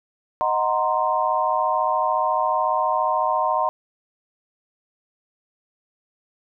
sine chord, C half-diminished seventh, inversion first, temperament equal, 622.3 / 740 / 932.3 / 1046.5 Hz, Eb5 / Gb5 / Bb5 / C6, 0 / 0 / 0 / 0 cents, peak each -25 / -25 / -23 / -23 dBFS, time 0.41-3.69 s, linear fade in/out 0 ms, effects none

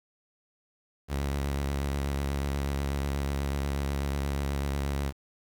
sawtooth tone with vibrato, 69.9 Hz, C#2, 15 cents sharp, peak -24 dBFS, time 1.08-5.13 s, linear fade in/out 50 ms, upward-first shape square, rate 8.2 Hz, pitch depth 26 cents each way, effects 9-bit

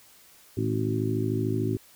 harmonic tone with a mistuned harmonic, 53.4 Hz, G#1, 49 cents sharp, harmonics 2 / 3 / 4 / 5 / 6 / 7, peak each -28 / -36 / -35 / -31 / -32 / -31 dBFS, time 0.57-1.77 s, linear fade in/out 5 ms, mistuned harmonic 2, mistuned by +68 cents, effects white hiss -55 dBFS RMS until 1.95 s

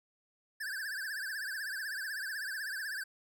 square tone with vibrato, 1642 Hz, G#6, 20 cents flat, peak -37 dBFS, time 0.6-3.04 s, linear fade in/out 10 ms, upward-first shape triangle, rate 16 Hz, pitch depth 170 cents each way, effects none

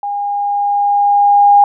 sine tone with level ramp, 813 Hz, G#5, 37 cents flat, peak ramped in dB -17 to -3 dBFS, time 0.03-1.64 s, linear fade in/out 2 ms, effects none

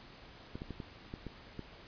clicks, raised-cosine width 3 ms, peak -28 dBFS, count 7, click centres 0.555 / 0.619 / 0.707 / 0.802 / 1.139 / 1.267 / 1.593 s, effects pink hiss -54 dBFS RMS until 1.87 s + resampled to 11025 Hz

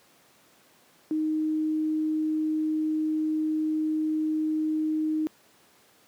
sine tone, 311.1 Hz, D#4, in tune, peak -23 dBFS, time 1.11-5.27 s, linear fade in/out 0 ms, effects pink hiss -59 dBFS RMS until 6.07 s + high-pass 200 Hz 12 dB/octave

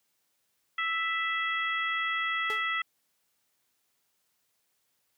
harmonic tone, 659.3 Hz, E5, in tune, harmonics 2 / 3 / 4 / 5, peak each -32 / -30 / -38 / -38 dBFS, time 0.78-2.82 s, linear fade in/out 5 ms
sawtooth tone with exponential decay, 428.9 Hz, A4, 44 cents flat, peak -30 dBFS, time 2.5-2.68 s, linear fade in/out 0 ms, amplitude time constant 37 ms
effects white hiss -75 dBFS RMS until 5.17 s + high-pass 80 Hz 12 dB/octave

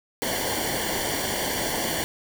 pink noise with comb filter, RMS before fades -27 dBFS, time 0.22-2.04 s, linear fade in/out 0 ms, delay 0.78 ms, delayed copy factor -0.8, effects none

